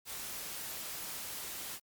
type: noise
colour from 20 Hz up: white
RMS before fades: -42 dBFS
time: 0.05-1.8 s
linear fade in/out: 50 ms
effects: Opus 48 kbps